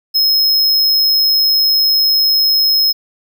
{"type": "tone", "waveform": "square", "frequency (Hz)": 5150, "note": "E8", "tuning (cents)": -41, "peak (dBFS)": -10, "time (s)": [0.14, 2.93], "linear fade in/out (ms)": 20, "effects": []}